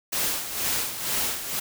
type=noise with tremolo; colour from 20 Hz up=white; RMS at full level=-25 dBFS; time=0.12-1.6 s; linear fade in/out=10 ms; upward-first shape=sine; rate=2.1 Hz; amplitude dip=65%; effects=none